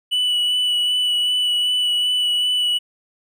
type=tone with vibrato; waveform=triangle; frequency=2960 Hz; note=F#7; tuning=in tune; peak=-15 dBFS; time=0.11-2.79 s; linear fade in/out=20 ms; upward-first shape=sine; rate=2.6 Hz; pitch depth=14 cents each way; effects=none